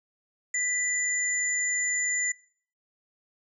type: tone pair together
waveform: sine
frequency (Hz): 1981 / 7051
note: B6 / A8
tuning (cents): +5 / +3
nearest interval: octave + minor seventh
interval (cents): 2198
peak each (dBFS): -28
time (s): 0.54-2.32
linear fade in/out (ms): 5
effects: noise-tail reverb RT60 0.5 s tail -20 dB re dry